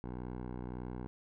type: tone with low-pass filter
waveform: 10% pulse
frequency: 61.74 Hz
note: B1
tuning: in tune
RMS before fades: -42 dBFS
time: 0.04-1.07 s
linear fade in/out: 0 ms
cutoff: 980 Hz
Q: 0.79
effects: none